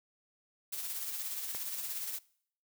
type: noise with tremolo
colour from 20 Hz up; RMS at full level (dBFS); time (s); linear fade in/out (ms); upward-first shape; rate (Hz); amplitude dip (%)
blue; -37; 0.72-2.19; 10; sine; 17; 40
type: click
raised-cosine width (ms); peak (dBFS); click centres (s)
0.5; -28; 1.548
effects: noise-tail reverb RT60 0.6 s tail -22 dB re dry